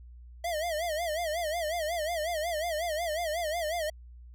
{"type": "tone with vibrato", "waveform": "square", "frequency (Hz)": 650, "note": "E5", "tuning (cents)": -24, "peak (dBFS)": -30, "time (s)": [0.44, 3.9], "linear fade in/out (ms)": 5, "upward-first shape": "sine", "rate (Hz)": 5.5, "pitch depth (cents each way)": 140, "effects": ["added 60 Hz sine -46 dBFS peak until 4.34 s"]}